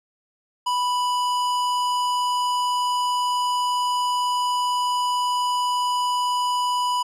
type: tone with hard clipping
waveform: sine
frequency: 987.8 Hz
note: B5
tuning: in tune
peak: -22 dBFS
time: 0.66-7.03 s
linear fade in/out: 10 ms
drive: 15 dB
effects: none